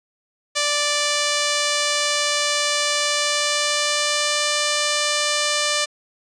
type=tone with pitch glide; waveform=5% pulse; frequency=587 to 591.8 Hz; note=D5 to D5; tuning=-1 to +13 cents; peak=-7 dBFS; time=0.55-5.86 s; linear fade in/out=20 ms; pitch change=+14 cents; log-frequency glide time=3.05-4.47 s; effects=resampled to 22050 Hz